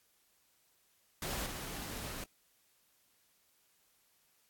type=noise with level steps; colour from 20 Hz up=pink; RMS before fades=-38 / -43 dBFS; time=1.22-2.24 s; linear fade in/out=2 ms; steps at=1.46 s; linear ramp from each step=2 ms; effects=white hiss -72 dBFS RMS until 4.49 s + AAC 64 kbps